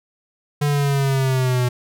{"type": "linear sweep", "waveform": "square", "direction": "down", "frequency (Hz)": [146.9, 123], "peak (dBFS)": -17, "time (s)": [0.61, 1.69], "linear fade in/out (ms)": 10, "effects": []}